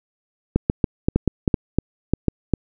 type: clicks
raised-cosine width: 3 ms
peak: -3 dBFS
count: 12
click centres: 0.56 / 0.699 / 0.842 / 1.085 / 1.16 / 1.277 / 1.478 / 1.542 / 1.786 / 2.136 / 2.283 / 2.537 s
effects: none